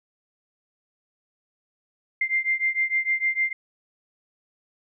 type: beating tone pair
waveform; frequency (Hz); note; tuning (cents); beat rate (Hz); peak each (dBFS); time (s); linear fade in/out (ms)
sine; 2093 / 2099.6; C7 / C7; 0 / +5; 6.6; -24 / -25; 2.21-3.53; 5
effects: none